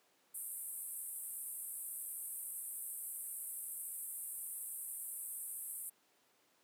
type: band-pass noise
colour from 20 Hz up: pink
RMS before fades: -45 dBFS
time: 0.34-5.9 s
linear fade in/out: 10 ms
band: 8300 to 14000 Hz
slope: 96 dB/octave
effects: pink hiss -72 dBFS RMS until 6.63 s + high-pass 300 Hz 12 dB/octave